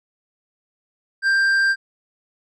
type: tone with tanh clipping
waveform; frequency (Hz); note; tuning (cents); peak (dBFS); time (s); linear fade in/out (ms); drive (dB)
sine; 1583; G6; +17; -16; 1.22-1.76; 50; 7
effects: none